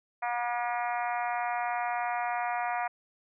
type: harmonic tone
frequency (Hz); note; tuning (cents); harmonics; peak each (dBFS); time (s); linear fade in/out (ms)
240.2; B3; -48; 3 / 4 / 5 / 6 / 7 / 8 / 9 / 10; -31 / -35 / -39 / -40 / -43 / -41 / -43 / -44; 0.22-2.88; 10
effects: none